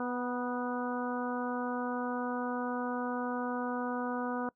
harmonic tone with a mistuned harmonic, 246.9 Hz, B3, in tune, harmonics 1 / 2 / 3 / 4 / 5 / 6, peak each -35 / -38 / -40 / -41 / -42 / -43 dBFS, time 0-4.49 s, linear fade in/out 2 ms, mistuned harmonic 4, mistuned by -19 cents, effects noise-tail reverb RT60 0.1 s tail -22 dB re dry

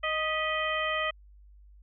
harmonic tone with a mistuned harmonic, 622.3 Hz, D#5, in tune, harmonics 1 / 2 / 3 / 4 / 5, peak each -33 / -32 / -32 / -36 / -36 dBFS, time 0.03-1.11 s, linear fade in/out 10 ms, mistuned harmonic 3, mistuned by +78 cents, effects added 50 Hz sine -51 dBFS peak until 1.82 s

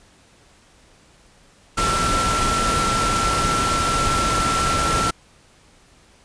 sine tone in noise, 1347 Hz, E6, 37 cents sharp, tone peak -20 dBFS, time 1.77-5.11 s, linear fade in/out 10 ms, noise pink, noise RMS -22 dBFS, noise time 1.77-5.11 s, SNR -1 dB, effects pink hiss -53 dBFS RMS until 6.24 s + resampled to 22050 Hz

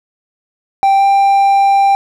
triangle tone with pitch glide, 784 to 790.8 Hz, G5 to G5, 0 to +15 cents, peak -5 dBFS, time 0.83-1.95 s, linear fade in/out 0 ms, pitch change +15 cents, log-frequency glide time 0.97-1.04 s, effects none

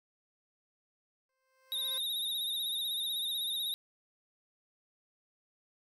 15% pulse tone with exponential growth, 523.3 Hz, C5, in tune, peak -39 dBFS, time 1.29-1.98 s, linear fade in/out 2 ms, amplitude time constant 150 ms
square tone with vibrato, 3729 Hz, A#7, in tune, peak -33 dBFS, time 1.72-3.74 s, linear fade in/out 0 ms, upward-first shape sine, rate 16 Hz, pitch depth 63 cents each way
effects none

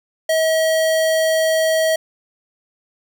square tone, 640 Hz, D#5, 49 cents sharp, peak -15 dBFS, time 0.29-1.96 s, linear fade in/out 5 ms, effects none

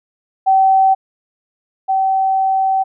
sine tone pair in turn, 768 / 768 Hz, G5 / G5, -36 / -36 cents, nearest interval unison, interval 0 cents, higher neither, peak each -8 / -12 dBFS, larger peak first, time 0.46-0.95 / 1.88-2.84 s, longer second, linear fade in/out 20 ms, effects none

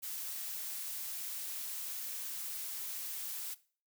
blue noise, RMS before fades -41 dBFS, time 0.02-3.55 s, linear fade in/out 20 ms, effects noise-tail reverb RT60 0.4 s tail -18 dB re dry

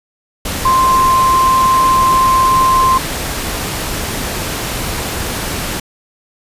sine tone in noise, 1046.5 Hz, C6, in tune, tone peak -8 dBFS, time 0.65-2.98 s, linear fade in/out 5 ms, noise pink, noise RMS -20 dBFS, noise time 0.45-5.8 s, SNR +9 dB, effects resampled to 32000 Hz

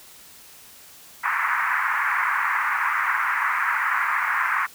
pink band-pass noise, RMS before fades -23 dBFS, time 1.23-4.67 s, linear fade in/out 20 ms, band 980 to 2100 Hz, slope 48 dB/octave, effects white hiss -47 dBFS RMS until 4.74 s

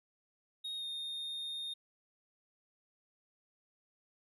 triangle tone with pitch glide, 3736 to 3676 Hz, A#7 to A#7, +3 to -25 cents, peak -37 dBFS, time 0.64-1.74 s, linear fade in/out 10 ms, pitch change -28 cents, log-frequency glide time 0.76-0.84 s, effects none

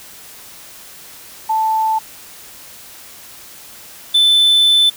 sine / triangle tone pair in turn, 880 / 3520 Hz, A5 / A7, 0 / 0 cents, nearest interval 2 octaves, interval 2400 cents, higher second, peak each -13 / -7 dBFS, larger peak second, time 1.49-1.99 / 4.14-4.9 s, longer second, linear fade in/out 10 ms, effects white hiss -38 dBFS RMS until 4.96 s

